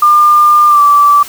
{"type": "tone with pitch glide", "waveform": "sine", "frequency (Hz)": [1200, 1161.1], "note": ["D6", "D6"], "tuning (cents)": [37, -20], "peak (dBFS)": -3, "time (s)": [0.02, 1.23], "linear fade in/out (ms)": 5, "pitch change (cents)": -57, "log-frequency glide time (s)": [0.68, 0.81], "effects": ["white hiss -29 dBFS RMS until 1.28 s"]}